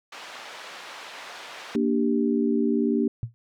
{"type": "band-pass noise", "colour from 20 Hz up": "pink", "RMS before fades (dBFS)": -41, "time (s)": [0.12, 1.76], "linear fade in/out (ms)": 5, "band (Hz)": [750, 4200], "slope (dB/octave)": 12}
{"type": "chord", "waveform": "sine", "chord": "G minor", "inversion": "first", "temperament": "equal", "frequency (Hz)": [233.1, 293.7, 392], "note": ["Bb3", "D4", "G4"], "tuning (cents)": [0, 0, 0], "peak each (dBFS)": [-23, -25, -26], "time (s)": [1.75, 3.08], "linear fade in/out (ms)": 2}
{"type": "tone with exponential decay", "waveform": "sine", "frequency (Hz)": 116.54, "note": "A#2", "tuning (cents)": 0, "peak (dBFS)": -22, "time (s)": [3.23, 3.34], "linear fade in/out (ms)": 0, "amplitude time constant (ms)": 23}
{"effects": []}